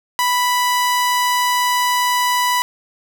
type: tone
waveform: sawtooth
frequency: 987.8 Hz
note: B5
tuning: in tune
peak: -11 dBFS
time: 0.19-2.62 s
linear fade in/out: 0 ms
effects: none